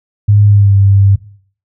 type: tone with pitch glide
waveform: sine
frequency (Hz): 103.1 to 98.84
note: G#2 to G2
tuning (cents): -12 to +15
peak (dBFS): -4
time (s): 0.28-1.16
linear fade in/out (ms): 10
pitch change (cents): -73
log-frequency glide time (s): 0.47-0.76
effects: noise-tail reverb RT60 0.5 s tail -18 dB re dry